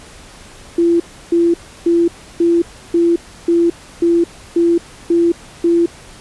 sine tone bursts, 340 Hz, F4, 46 cents flat, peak -9 dBFS, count 10, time 0.78-5.86 s, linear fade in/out 5 ms, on 220 ms, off 320 ms, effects pink hiss -39 dBFS RMS until 6.2 s + resampled to 24000 Hz

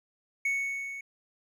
triangle tone with level ramp, 2217 Hz, C#7, in tune, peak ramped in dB -23 to -36 dBFS, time 0.45-1.01 s, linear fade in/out 5 ms, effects none

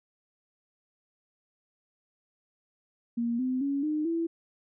sine tone with pitch steps, 235 / 256.3 / 279.5 / 304.8 / 332.3 Hz, A#3 / C4 / C#4 / D#4 / E4, +14 / -36 / +14 / -36 / +14 cents, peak -26 dBFS, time 3.17-4.27 s, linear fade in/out 10 ms, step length 220 ms, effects none

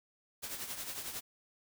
white noise with tremolo, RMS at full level -39 dBFS, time 0.42-1.21 s, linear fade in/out 20 ms, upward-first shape triangle, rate 11 Hz, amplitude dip 65%, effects none

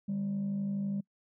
sine tone pair together, 146.8 / 198.95 Hz, D3 / G3, 0 / +26 cents, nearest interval perfect fourth, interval 526 cents, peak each -39 / -29 dBFS, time 0.08-1.01 s, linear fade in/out 10 ms, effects noise-tail reverb RT60 0.1 s tail -26 dB re dry + tanh soft clip ceiling -28 dBFS

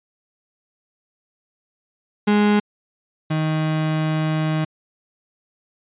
35% pulse tone pair in turn, 207.7 / 156.46 Hz, G#3 / D#3, 0 / +10 cents, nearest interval perfect fourth, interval 490 cents, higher first, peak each -12 / -17 dBFS, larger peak first, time 2.27-2.6 / 3.3-4.65 s, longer second, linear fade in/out 10 ms, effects resampled to 8000 Hz

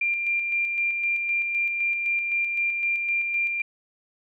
sine tone with tremolo, 2384 Hz, D7, 25 cents sharp, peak -21 dBFS, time 0.01-3.62 s, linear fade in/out 5 ms, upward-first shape square, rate 3.9 Hz, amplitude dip 35%, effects none

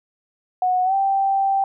sine tone with pitch glide, 734 to 782.2 Hz, F#5 to G5, -14 to -4 cents, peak -16 dBFS, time 0.62-1.64 s, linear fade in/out 2 ms, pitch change +110 cents, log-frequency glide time 0.84-0.94 s, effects none

